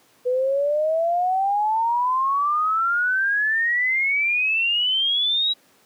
sine exponential sweep, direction up, 491.8 to 3886 Hz, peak -18 dBFS, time 0.25-5.54 s, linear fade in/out 20 ms, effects pink hiss -57 dBFS RMS until 5.85 s + high-pass 200 Hz 12 dB/octave

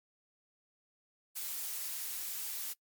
blue noise, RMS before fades -39 dBFS, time 1.35-2.74 s, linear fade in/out 20 ms, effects noise-tail reverb RT60 0.1 s tail -23 dB re dry + MP3 96 kbps

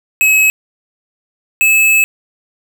square tone pair in turn, 2566 / 2600 Hz, E7 / E7, -47 / -24 cents, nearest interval unison, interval 23 cents, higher second, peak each -8 dBFS, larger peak neither, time 0.21-0.5 / 1.61-2.04 s, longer second, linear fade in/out 0 ms, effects none

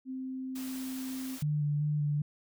sine tone, 260.7 Hz, C4, 6 cents flat, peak -35 dBFS, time 0.05-1.39 s, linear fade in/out 50 ms
white noise, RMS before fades -46 dBFS, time 0.55-1.43 s, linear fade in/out 10 ms
sine tone with vibrato, 148.2 Hz, D3, 16 cents sharp, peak -27 dBFS, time 1.42-2.22 s, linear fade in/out 5 ms, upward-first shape square, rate 2.6 Hz, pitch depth 15 cents each way
effects none

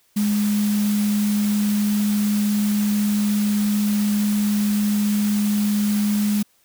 sine tone in noise, 207.7 Hz, G#3, in tune, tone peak -17 dBFS, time 0.16-6.43 s, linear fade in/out 10 ms, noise white, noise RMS -32 dBFS, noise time 0.16-6.43 s, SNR +12 dB, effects white hiss -61 dBFS RMS until 6.64 s

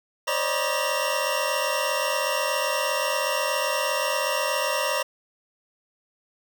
25% pulse tone cluster, 529 / 577 / 614 / 963 / 2758 Hz, C5 / D5 / D#5 / B5 / F7, +19 / -31 / -23 / -44 / -22 cents, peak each -26 dBFS, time 0.27-5.03 s, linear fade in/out 10 ms, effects none

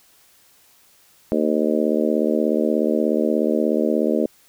harmonic tone, 76.7 Hz, D#2, 24 cents flat, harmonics 3 / 4 / 5 / 6 / 7 / 8, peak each -22 / -23 / -24 / -25 / -25 / -26 dBFS, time 1.32-4.26 s, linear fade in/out 0 ms, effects white hiss -55 dBFS RMS until 4.48 s

